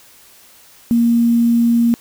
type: tone with quantisation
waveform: sine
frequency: 234.3 Hz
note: A#3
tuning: 9 cents sharp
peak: -10 dBFS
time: 0.91-1.94 s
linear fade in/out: 0 ms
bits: 6
effects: white hiss -46 dBFS RMS until 2 s